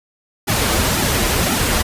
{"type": "noise with flanger", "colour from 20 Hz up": "pink", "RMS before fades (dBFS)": -17, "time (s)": [0.47, 1.83], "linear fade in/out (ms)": 20, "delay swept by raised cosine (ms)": [1.8, 7.5], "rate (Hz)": 1.9, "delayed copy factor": -0.85, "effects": ["resampled to 32000 Hz"]}